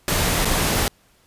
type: noise with dropouts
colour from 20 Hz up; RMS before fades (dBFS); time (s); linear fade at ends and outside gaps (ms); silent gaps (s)
pink; -20; 0.08-0.88; 1; 0.448-0.454
effects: pink hiss -58 dBFS RMS until 1.26 s + resampled to 32000 Hz